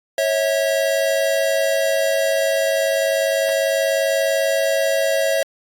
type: tone pair together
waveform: square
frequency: 549 / 649.3 Hz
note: C#5 / E5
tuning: -17 / -26 cents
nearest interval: minor third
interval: 291 cents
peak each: -20 dBFS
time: 0.18-5.43 s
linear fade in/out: 2 ms
effects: AAC 64 kbps